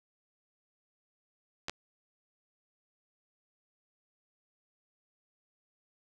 clicks, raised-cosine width 0.2 ms, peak -18 dBFS, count 2, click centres 1.684 / 1.696 s, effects none

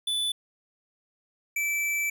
square tone pair in turn, 3484 / 2320 Hz, A7 / D7, -18 / -22 cents, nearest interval perfect fifth, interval 704 cents, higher first, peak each -26 dBFS, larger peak neither, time 0.07-0.32 / 1.56-2.1 s, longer second, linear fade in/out 5 ms, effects none

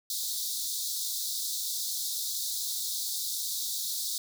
pink high-pass noise, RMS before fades -33 dBFS, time 0.1-4.18 s, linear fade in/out 2 ms, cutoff 3600 Hz, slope 96 dB/octave, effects none

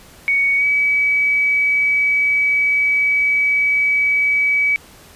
sine tone with pitch glide, 2234 to 2281 Hz, C#7 to C#7, +13 to +49 cents, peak -13 dBFS, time 0.28-4.76 s, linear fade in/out 0 ms, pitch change +36 cents, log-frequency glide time 0.58-0.64 s, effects pink hiss -44 dBFS RMS until 5.15 s + resampled to 32000 Hz

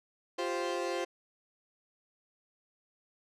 30% pulse chord, F suspended second, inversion none, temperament equal, 349.2 / 392 / 523.3 Hz, F4 / G4 / C5, 0 / 0 / 0 cents, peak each -33 / -36 / -33 dBFS, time 0.38-1.05 s, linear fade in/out 10 ms, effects low-pass 7000 Hz 12 dB/octave

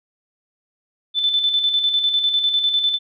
sine tone with tremolo, 3520 Hz, A7, in tune, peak -14 dBFS, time 1.14-2.99 s, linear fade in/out 50 ms, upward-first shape square, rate 10 Hz, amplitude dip 45%, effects none

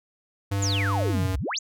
square tone with pitch glide, 99.2 to 93.79 Hz, G2 to F#2, +21 to +24 cents, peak -24 dBFS, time 0.51-1.36 s, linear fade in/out 10 ms, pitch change -97 cents, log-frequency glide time 1.11-1.16 s
sine exponential two-way sweep, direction down then up, 7459 to 57 to 7459 Hz, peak -26 dBFS, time 0.62-1.59 s, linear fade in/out 5 ms, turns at 1.38 s
effects none

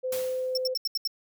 sine tone, 513 Hz, C5, 34 cents flat, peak -27 dBFS, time 0.03-0.75 s, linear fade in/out 20 ms
white noise with exponential decay, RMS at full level -34 dBFS, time 0.12-0.68 s, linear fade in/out 5 ms, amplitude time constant 120 ms
square tone bursts, 5400 Hz, E8, 41 cents sharp, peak -26 dBFS, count 6, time 0.55-1.075 s, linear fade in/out 2 ms, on 25 ms, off 75 ms
effects none

